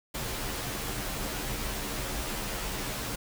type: noise with comb filter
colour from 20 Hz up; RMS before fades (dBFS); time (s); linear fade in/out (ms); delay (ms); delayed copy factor
pink; -34; 0.14-3.16; 10; 12; -0.95
effects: none